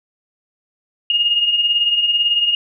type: beating tone pair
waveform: sine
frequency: 2833 / 2851 Hz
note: F7 / F7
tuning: +24 / +35 cents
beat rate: 18 Hz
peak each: -22 / -14 dBFS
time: 1.1-2.55 s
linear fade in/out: 2 ms
effects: none